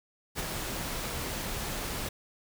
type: noise with ADSR envelope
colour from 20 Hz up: pink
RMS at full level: -31 dBFS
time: 0.35-2.09 s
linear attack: 47 ms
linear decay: 8 ms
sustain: -4 dB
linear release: 7 ms
effects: none